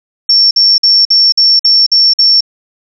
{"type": "tone bursts", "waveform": "sine", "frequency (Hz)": 5450, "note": "F8", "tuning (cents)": -43, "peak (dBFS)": -4, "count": 8, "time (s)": [0.29, 2.407], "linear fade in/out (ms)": 5, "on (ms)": 220, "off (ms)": 51, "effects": []}